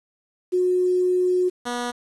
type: tone pair in turn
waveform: sine / 10% pulse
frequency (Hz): 363.6 / 242.7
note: F#4 / B3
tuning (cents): -30 / -30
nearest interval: perfect fifth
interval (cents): 700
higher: first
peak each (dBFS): -17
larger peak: neither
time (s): 0.52-1.5 / 1.65-1.92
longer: first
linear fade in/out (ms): 20
effects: resampled to 24000 Hz + 8-bit